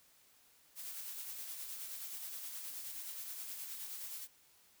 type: noise with tremolo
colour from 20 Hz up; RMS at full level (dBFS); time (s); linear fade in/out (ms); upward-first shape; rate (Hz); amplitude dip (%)
blue; -44; 0.75-4.28; 50; sine; 9.5; 35
effects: white hiss -67 dBFS RMS until 4.8 s